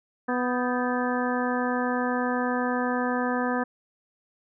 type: harmonic tone with a mistuned harmonic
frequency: 248 Hz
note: B3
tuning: 7 cents sharp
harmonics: 1 / 2 / 3 / 4 / 5 / 6 / 7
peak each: -27 / -30 / -32 / -33 / -34 / -35 / -35 dBFS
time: 0.28-3.64 s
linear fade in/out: 10 ms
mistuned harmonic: 6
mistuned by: +82 cents
effects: none